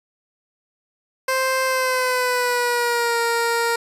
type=tone with pitch glide; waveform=15% pulse; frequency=523.3 to 466.2 Hz; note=C5 to A#4; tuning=0 to 0 cents; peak=-12 dBFS; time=1.28-3.76 s; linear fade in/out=5 ms; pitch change=-200 cents; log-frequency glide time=1.65-3.19 s; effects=resampled to 32000 Hz